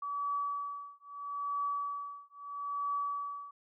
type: tone with tremolo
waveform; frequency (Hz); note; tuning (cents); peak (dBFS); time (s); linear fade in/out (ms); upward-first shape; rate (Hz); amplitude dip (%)
sine; 1144; D6; -46; -30; 0.02-3.51; 5; triangle; 0.77; 100
effects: none

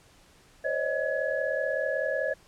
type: tone cluster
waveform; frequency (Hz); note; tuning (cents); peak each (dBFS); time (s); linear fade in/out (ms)
sine; 513 / 553 / 598 / 629 / 1690; C5 / C#5 / D5 / D#5 / G#6; -34 / -4 / +31 / +19 / +30; -33 / -31 / -40 / -31 / -32; 0.64-2.34; 10
effects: pink hiss -58 dBFS RMS until 2.47 s + low-pass 10000 Hz 12 dB/octave

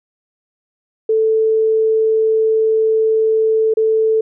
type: tone with dropouts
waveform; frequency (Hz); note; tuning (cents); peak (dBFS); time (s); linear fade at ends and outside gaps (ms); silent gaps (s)
sine; 440.9; A4; +4; -11; 1.09-4.21; 5; 3.739-3.77
effects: none

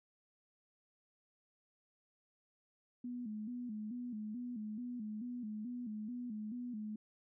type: tone with vibrato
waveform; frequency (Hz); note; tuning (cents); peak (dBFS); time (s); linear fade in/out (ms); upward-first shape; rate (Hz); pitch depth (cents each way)
sine; 228.6; A#3; -34; -40; 3.04-6.96; 5; square; 2.3; 120
effects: none

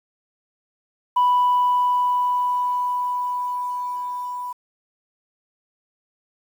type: tone with level ramp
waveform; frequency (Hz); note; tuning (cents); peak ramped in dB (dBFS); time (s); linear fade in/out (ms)
sine; 988; B5; 0; -12 to -27; 1.16-4.53; 10
effects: tanh soft clip ceiling -12 dBFS + 8-bit

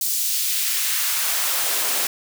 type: noise with high-pass filter sweep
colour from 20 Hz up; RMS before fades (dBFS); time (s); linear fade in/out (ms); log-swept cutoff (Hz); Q
white; -22; 0.01-2.07; 2; 5700 to 310; 0.85
effects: none

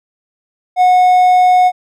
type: tone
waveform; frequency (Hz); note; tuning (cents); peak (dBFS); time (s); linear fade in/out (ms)
triangle; 730; F#5; -24; -4; 0.76-1.72; 50
effects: none

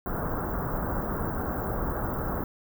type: band-stop noise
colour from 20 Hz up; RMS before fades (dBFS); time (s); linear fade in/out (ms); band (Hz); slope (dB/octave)
pink; -30; 0.06-2.44; 2; 1500 to 16000; 48
effects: none

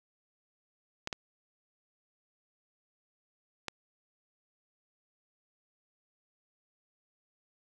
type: clicks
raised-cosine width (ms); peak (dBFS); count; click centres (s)
0.2; -17; 3; 1.074 / 1.128 / 3.683
effects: none

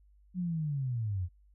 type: linear sweep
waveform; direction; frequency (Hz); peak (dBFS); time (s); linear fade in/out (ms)
sine; down; 185.8 to 83.4; -30; 0.34-1.29; 50
effects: added 50 Hz sine -59 dBFS peak until 1.54 s

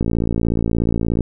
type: click train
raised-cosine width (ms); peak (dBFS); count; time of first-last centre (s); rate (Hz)
3; -6; 69; 0.01-1.207; 56.8
effects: none

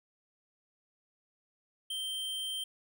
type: tone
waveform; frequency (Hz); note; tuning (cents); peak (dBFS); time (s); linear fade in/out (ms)
square; 3136; G7; 0; -35; 1.9-2.64; 5
effects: none

